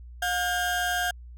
35% pulse tone pair together, 716 / 1607.4 Hz, F5 / G6, +43 / +43 cents, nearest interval octave + major second, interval 1400 cents, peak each -26 dBFS, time 0.22-1.11 s, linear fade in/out 5 ms, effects added 60 Hz sine -41 dBFS peak until 1.37 s

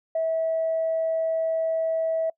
sine tone, 649 Hz, E5, 27 cents flat, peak -21 dBFS, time 0.15-2.3 s, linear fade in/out 5 ms, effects noise-tail reverb RT60 0.1 s tail -25 dB re dry + tanh soft clip ceiling -17 dBFS

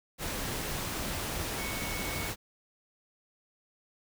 sine tone in noise, 2217 Hz, C#7, in tune, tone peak -40 dBFS, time 1.56-2.31 s, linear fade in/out 50 ms, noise pink, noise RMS -35 dBFS, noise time 0.18-2.36 s, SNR -8 dB, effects none

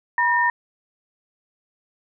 sine tone pair together, 965.7 / 1823 Hz, B5 / A#6, -39 / -39 cents, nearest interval major seventh, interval 1100 cents, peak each -19 dBFS, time 0.18-0.5 s, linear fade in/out 2 ms, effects none

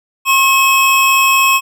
square tone pair together, 1078 / 2566 Hz, C#6 / E7, -49 / -47 cents, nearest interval octave + minor third, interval 1502 cents, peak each -12 dBFS, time 0.25-1.61 s, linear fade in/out 50 ms, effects none

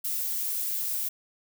violet noise, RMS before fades -30 dBFS, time 0.04-1.09 s, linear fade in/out 10 ms, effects none

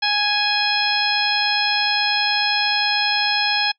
harmonic tone with a mistuned harmonic, 830.6 Hz, G#5, in tune, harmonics 1 / 2 / 3 / 4 / 5 / 6, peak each -24 / -24 / -24 / -24 / -24 / -24 dBFS, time 0.02-3.72 s, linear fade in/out 10 ms, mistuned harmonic 6, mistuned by +72 cents, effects noise-tail reverb RT60 0.1 s tail -25 dB re dry

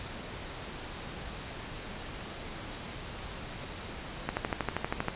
click train, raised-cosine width 0.5 ms, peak -14 dBFS, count 11, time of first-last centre 4.29-5.084 s, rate 12.6 Hz, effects pink hiss -41 dBFS RMS until 5.15 s + resampled to 8000 Hz

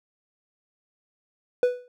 triangle tone with exponential decay, 493.9 Hz, B4, in tune, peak -12 dBFS, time 1.63-1.88 s, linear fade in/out 1 ms, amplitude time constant 53 ms, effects none

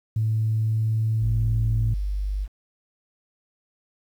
sine tone with pitch glide, 110 to 110.83 Hz, A2 to A2, 0 to +13 cents, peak -19 dBFS, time 0.16-1.94 s, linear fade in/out 5 ms, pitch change +13 cents, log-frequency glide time 0.63-1.2 s
sine tone, 49.41 Hz, G1, 14 cents sharp, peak -23 dBFS, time 1.2-2.48 s, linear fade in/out 50 ms
effects tanh soft clip ceiling -14 dBFS + 9-bit

